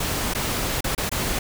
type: noise with dropouts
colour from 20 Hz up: pink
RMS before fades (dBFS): -25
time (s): 0-1.39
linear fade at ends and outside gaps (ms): 5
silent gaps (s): 0.337-0.348 / 0.808-0.842 / 0.95-0.978 / 1.094-1.115
effects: none